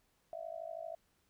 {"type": "tone with amplitude modulation", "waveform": "sine", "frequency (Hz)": 659.3, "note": "E5", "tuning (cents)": 0, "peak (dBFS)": -37, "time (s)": [0.33, 0.95], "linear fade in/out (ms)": 0, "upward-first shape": "sine", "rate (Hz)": 52.7, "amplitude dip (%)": 95, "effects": ["pink hiss -75 dBFS RMS until 1.29 s"]}